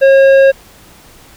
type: tone with tanh clipping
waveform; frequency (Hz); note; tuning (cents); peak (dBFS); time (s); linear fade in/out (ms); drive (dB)
triangle; 542; C#5; -39; -5; 0.01-0.52; 20; 14
effects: pink hiss -41 dBFS RMS until 1.36 s